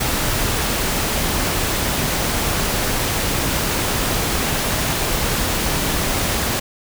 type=noise; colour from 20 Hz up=pink; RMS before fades=-20 dBFS; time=0-6.6 s; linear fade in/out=10 ms; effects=none